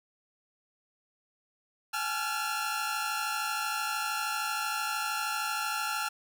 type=tone cluster; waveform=sawtooth; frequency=796 / 856 / 1366 / 1419 Hz; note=G5 / A5 / F6 / F6; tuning=+26 / -48 / -39 / +27 cents; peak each=-38 / -32 / -29 / -35 dBFS; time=1.93-6.09 s; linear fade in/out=10 ms; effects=none